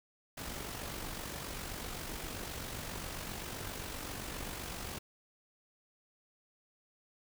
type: noise with amplitude modulation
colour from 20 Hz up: pink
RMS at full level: -40 dBFS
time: 0.37-4.99 s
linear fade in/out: 10 ms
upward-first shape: sine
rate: 47.6 Hz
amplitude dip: 45%
effects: none